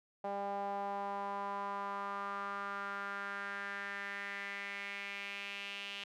sawtooth tone with band-pass filter sweep, 199.9 Hz, G3, 34 cents sharp, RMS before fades -41 dBFS, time 0.24-6.04 s, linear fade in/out 5 ms, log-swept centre 720 to 2900 Hz, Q 4, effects none

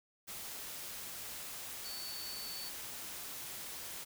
sine tone in noise, 4485 Hz, C#8, 19 cents sharp, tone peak -44 dBFS, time 1.84-2.7 s, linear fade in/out 20 ms, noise white, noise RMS -45 dBFS, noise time 0.27-4.05 s, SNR -2 dB, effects none

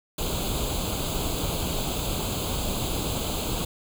pink noise with comb filter, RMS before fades -28 dBFS, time 0.18-3.65 s, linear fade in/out 5 ms, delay 0.27 ms, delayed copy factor +0.85, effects none

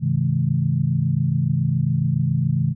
sine tone cluster, 98 / 131.2 / 158.4 / 209.8 Hz, G2 / C3 / D#3 / G#3, 0 / +5 / +31 / +18 cents, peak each -29 / -20 / -21 / -28 dBFS, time 0-2.75 s, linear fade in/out 50 ms, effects none

